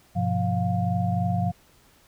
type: tone cluster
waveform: sine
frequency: 102.1 / 125.5 / 175.7 / 706 Hz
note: G#2 / B2 / F3 / F5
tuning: -29 / +28 / +11 / +19 cents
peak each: -26 / -29 / -26 / -29 dBFS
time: 0.15-1.52 s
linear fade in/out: 20 ms
effects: pink hiss -58 dBFS RMS until 2.07 s